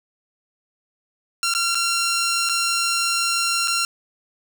10% pulse tone with dropouts, 1373 Hz, F6, 30 cents flat, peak -11 dBFS, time 1.43-3.85 s, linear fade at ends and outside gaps 1 ms, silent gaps 1.538-1.549 / 1.747-1.753 / 2.49-2.495 / 3.675-3.68 s, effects none

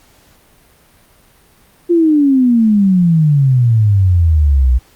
sine exponential sweep, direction down, 351.9 to 59.8 Hz, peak -7 dBFS, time 1.89-4.79 s, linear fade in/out 20 ms, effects pink hiss -49 dBFS RMS until 4.95 s + Opus 48 kbps

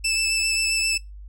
20% pulse tone with vibrato, 2637 Hz, E7, in tune, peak -15 dBFS, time 0.04-0.98 s, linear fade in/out 10 ms, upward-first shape sine, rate 7.5 Hz, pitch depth 12 cents each way, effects noise-tail reverb RT60 0.2 s tail -22 dB re dry + added 50 Hz sine -37 dBFS peak until 1.28 s

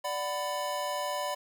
square chord, B minor, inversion first, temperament equal with one note detuned, 587.3 / 740 / 998.7 Hz, D5 / F#5 / B5, 0 / 0 / +19 cents, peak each -35 / -39 / -35 dBFS, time 0.04-1.35 s, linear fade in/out 10 ms, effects 10-bit

